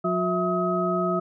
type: tone cluster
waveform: sine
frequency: 180.4 / 361 / 657 / 1269 Hz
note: F#3 / F#4 / E5 / D#6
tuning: -44 / -43 / -6 / +34 cents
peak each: -27 dBFS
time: 0.04-1.2 s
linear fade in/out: 10 ms
effects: none